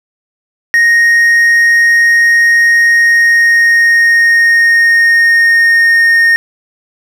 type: tone with pitch glide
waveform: triangle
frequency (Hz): 1864.7 to 1844.3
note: A#6 to A#6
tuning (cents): 0 to -19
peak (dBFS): -3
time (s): 0.74-6.36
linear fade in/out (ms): 0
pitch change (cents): -19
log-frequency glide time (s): 2.9-6.13
effects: 7-bit